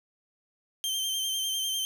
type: tone with vibrato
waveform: sawtooth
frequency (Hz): 3136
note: G7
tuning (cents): 0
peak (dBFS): -25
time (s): 0.84-1.85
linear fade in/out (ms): 0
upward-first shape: square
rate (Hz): 10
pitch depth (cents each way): 25
effects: none